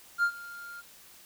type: tone with ADSR envelope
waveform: triangle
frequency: 1400 Hz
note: F6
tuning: 4 cents sharp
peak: -18 dBFS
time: 0.18-0.82 s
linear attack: 51 ms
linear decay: 78 ms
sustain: -21 dB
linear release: 24 ms
effects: tanh soft clip ceiling -16 dBFS + white hiss -54 dBFS RMS until 1.25 s